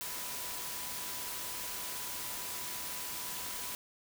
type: tone in noise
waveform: sine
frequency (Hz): 987.8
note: B5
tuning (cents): 0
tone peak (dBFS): -51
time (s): 0.01-3.75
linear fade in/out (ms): 0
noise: white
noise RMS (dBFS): -40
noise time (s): 0.01-3.75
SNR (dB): -14
effects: none